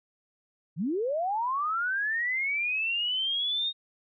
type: linear sweep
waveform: sine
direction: up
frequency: 134.7 to 3729 Hz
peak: -26 dBFS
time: 0.76-3.73 s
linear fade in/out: 50 ms
effects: none